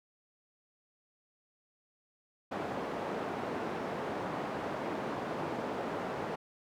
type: band-pass noise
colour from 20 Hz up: white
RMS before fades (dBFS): -37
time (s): 2.51-6.36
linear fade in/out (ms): 10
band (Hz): 160 to 790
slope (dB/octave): 12
effects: none